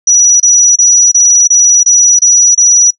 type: tone bursts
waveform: sine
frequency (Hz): 5860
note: F#8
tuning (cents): -18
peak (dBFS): -3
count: 8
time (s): 0.07-2.906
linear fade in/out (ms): 5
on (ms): 330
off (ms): 28
effects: noise-tail reverb RT60 0.1 s tail -20 dB re dry